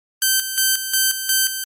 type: tone with tremolo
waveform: 5% pulse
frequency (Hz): 1550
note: G6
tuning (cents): -20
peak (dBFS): -3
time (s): 0.22-1.64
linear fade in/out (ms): 2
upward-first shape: square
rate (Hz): 2.8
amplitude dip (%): 65
effects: MP3 64 kbps